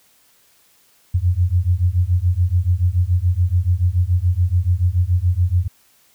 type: beating tone pair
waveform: sine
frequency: 85.9 / 92.9 Hz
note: F2 / F#2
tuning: -28 / +7 cents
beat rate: 7 Hz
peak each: -17 / -17 dBFS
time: 1.14-5.68 s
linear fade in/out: 10 ms
effects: white hiss -56 dBFS RMS until 6.14 s